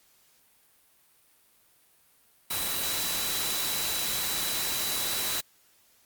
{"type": "tone in noise", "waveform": "sine", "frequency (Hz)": 3943, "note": "B7", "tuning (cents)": -4, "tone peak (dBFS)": -35, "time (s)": [2.5, 5.41], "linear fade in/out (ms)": 10, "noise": "white", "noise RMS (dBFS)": -30, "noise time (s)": [2.5, 5.41], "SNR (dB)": -8, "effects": ["white hiss -63 dBFS RMS until 6.05 s", "Opus 48 kbps"]}